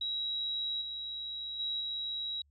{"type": "tone with level steps", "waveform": "sine", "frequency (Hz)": 3862, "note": "B7", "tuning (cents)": -39, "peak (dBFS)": [-32, -37, -32, -34], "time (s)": [0.01, 2.42], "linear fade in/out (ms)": 5, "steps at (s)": [0.81, 1.59, 1.8], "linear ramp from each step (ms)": 10, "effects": ["added 72 Hz sine -65 dBFS peak until 2.5 s"]}